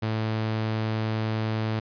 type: tone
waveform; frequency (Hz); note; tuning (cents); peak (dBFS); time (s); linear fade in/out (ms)
sawtooth; 110; A2; 0; -21; 0.02-1.8; 10
effects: resampled to 11025 Hz